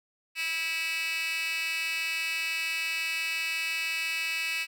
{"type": "tone with high-pass filter", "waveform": "10% pulse", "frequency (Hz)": 325.9, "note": "E4", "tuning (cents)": -20, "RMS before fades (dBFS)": -31, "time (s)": [0.35, 4.67], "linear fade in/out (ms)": 50, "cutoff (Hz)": 2700, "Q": 9.4, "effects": []}